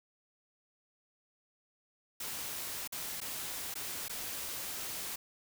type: noise with dropouts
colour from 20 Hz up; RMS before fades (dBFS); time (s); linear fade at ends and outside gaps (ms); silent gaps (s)
white; -40; 2.2-5.16; 5; 2.876-2.922 / 3.204-3.214 / 3.741-3.754 / 4.083-4.095
effects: none